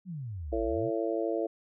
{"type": "exponential two-way sweep", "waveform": "sine", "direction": "down then up", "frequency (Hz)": [196.2, 51.5, 153.5], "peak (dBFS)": -35, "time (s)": [0.05, 0.91], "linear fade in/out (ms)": 50, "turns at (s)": 0.63}
{"type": "harmonic tone", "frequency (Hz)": 112, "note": "A2", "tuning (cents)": 31, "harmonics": [3, 4, 5, 6], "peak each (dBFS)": [-32, -33, -34, -35], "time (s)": [0.52, 1.47], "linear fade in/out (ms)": 10}
{"effects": []}